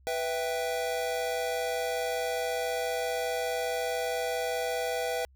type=chord; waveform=square; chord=E minor; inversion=second; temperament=equal; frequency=493.9 / 659.3 / 784 Hz; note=B4 / E5 / G5; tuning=0 / 0 / 0 cents; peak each=-33 / -34 / -36 dBFS; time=0.07-5.25 s; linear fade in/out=0 ms; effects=added 66 Hz sine -56 dBFS peak until 5.35 s